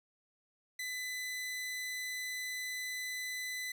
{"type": "tone", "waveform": "sawtooth", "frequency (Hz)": 2005, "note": "B6", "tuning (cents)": 26, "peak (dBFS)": -34, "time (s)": [0.79, 3.72], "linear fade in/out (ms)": 5, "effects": []}